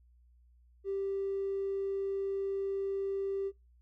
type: tone with tanh clipping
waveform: triangle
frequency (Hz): 392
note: G4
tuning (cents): 0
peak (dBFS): -31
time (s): 0.84-3.52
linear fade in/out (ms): 50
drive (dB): 1
effects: noise-tail reverb RT60 0.2 s tail -20 dB re dry + added 60 Hz sine -60 dBFS peak until 3.81 s